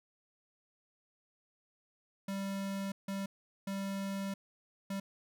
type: tone bursts at uneven times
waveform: square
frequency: 196 Hz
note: G3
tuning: in tune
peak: -36 dBFS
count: 4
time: 2.28-2.92 / 3.08-3.26 / 3.67-4.34 / 4.9-5 s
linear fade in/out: 5 ms
effects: none